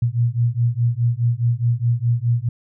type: beating tone pair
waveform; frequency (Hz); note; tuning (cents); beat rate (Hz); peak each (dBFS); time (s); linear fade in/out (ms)
sine; 116.54 / 121.34; A#2 / B2; 0 / -30; 4.8; -19; 0.02-2.49; 5
effects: none